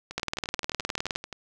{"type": "two click trains", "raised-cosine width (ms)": 0.2, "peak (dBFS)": [-10, -20], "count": [20, 15], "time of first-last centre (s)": [[0.18, 1.159], [0.11, 1.327]], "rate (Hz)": [19.4, 11.5], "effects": []}